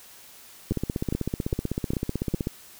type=two click trains; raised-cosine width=3 ms; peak=-13 / -13 dBFS; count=29 / 5; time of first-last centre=0.71-2.471 / 0.72-2.339 s; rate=15.9 / 2.47 Hz; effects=white hiss -49 dBFS RMS until 2.79 s